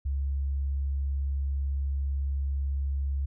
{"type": "tone", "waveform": "sine", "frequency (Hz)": 69, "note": "C#2", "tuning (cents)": -7, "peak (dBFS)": -26, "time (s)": [0.05, 3.26], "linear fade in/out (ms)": 10, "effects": []}